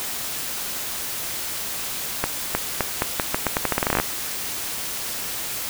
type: accelerating click train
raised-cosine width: 0.5 ms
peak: -4 dBFS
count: 19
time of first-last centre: 2.24-4 s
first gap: 310 ms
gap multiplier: 0.83
effects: white hiss -29 dBFS RMS until 5.69 s